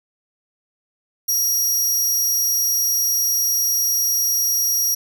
25% pulse tone, 5690 Hz, F8, 31 cents sharp, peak -12 dBFS, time 1.28-4.95 s, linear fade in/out 10 ms, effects none

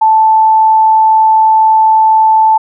sine tone, 878 Hz, A5, 4 cents flat, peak -4 dBFS, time 0.01-2.58 s, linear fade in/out 10 ms, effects none

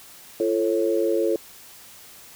sine tone cluster, 341.6 / 440.9 / 547 Hz, F4 / A4 / C#5, -38 / +4 / -23 cents, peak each -23 / -23 / -25 dBFS, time 0.4-1.36 s, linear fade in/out 2 ms, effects white hiss -46 dBFS RMS until 2.35 s

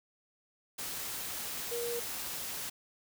sine tone in noise, 474.2 Hz, A#4, 30 cents sharp, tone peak -34 dBFS, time 1.71-2 s, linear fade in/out 10 ms, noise white, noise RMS -39 dBFS, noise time 0.78-2.7 s, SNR +2 dB, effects none

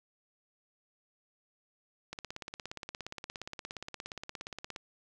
click train, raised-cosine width 0.2 ms, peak -23 dBFS, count 46, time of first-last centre 2.13-4.762 s, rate 17.1 Hz, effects none

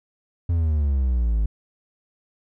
triangle exponential sweep, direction down, 87.31 to 51.91 Hz, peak -16 dBFS, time 0.49-1.46 s, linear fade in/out 5 ms, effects none

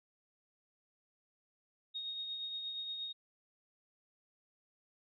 sine tone with tremolo, 3729 Hz, A#7, in tune, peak -37 dBFS, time 1.94-3.13 s, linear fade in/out 20 ms, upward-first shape triangle, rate 8.5 Hz, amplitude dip 40%, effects none

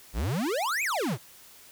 square exponential two-way sweep, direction up then down, 44.96 to 2582 to 97.6 Hz, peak -27 dBFS, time 0.13-1.18 s, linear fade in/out 50 ms, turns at 0.83 s, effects white hiss -52 dBFS RMS until 1.71 s

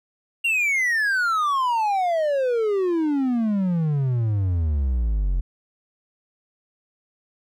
triangle exponential sweep, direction down, 2806 to 42.09 Hz, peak -17 dBFS, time 0.44-5.41 s, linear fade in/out 10 ms, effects none

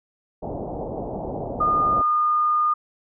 white low-pass noise, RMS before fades -30 dBFS, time 0.42-2.02 s, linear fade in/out 10 ms, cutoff 790 Hz, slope 48 dB/octave
sine tone, 1219 Hz, D#6, 36 cents flat, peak -17 dBFS, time 1.6-2.74 s, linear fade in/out 10 ms
effects none

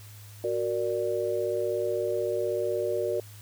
sine chord, Gb augmented, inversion none, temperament equal, 370 / 466.2 / 587.3 Hz, Gb4 / Bb4 / D5, 0 / 0 / 0 cents, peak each -30 dBFS, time 0.44-3.2 s, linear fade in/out 2 ms, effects added 104 Hz sine -45 dBFS peak until 3.41 s + white hiss -52 dBFS RMS until 3.41 s

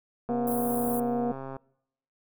click train, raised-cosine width 1 ms, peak -25 dBFS, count 172, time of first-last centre 0.29-1.566 s, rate 134 Hz
harmonic tone, 239.6 Hz, A#3, 48 cents sharp, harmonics 1 / 2 / 3, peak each -28 / -31 / -33 dBFS, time 0.29-1.32 s, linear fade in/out 5 ms
white band-stop noise, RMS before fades -36 dBFS, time 0.47-1 s, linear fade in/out 5 ms, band 1100 to 9400 Hz, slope 48 dB/octave
effects noise-tail reverb RT60 0.8 s tail -25 dB re dry

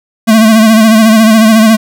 square tone with vibrato, 220.5 Hz, A3, 4 cents sharp, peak -3 dBFS, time 0.27-1.77 s, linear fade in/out 20 ms, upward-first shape sine, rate 14 Hz, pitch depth 51 cents each way, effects none

